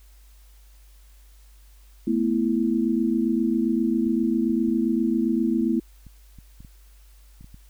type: chord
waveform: sine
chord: A suspended second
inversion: none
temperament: just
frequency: 220 / 247.5 / 330 Hz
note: A3 / B3 / E4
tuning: 0 / +4 / +2 cents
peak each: -24 dBFS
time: 2.07-5.8 s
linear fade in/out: 5 ms
type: clicks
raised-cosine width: 5 ms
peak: -33 dBFS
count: 12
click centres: 4.068 / 4.236 / 4.5 / 4.685 / 5.611 / 6.067 / 6.387 / 6.605 / 6.648 / 7.41 / 7.444 / 7.544 s
effects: added 50 Hz sine -48 dBFS peak until 7.69 s + white hiss -60 dBFS RMS until 7.69 s